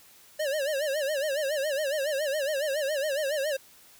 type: tone with vibrato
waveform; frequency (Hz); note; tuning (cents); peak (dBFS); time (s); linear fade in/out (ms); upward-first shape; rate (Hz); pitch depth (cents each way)
square; 578; D5; -28; -27; 0.39-3.57; 10; sine; 7.2; 140
effects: white hiss -55 dBFS RMS until 3.99 s